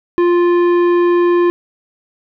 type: tone with tanh clipping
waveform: triangle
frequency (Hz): 349.2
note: F4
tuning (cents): 0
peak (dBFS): -11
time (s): 0.18-1.5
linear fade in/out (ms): 0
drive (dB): 16
effects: none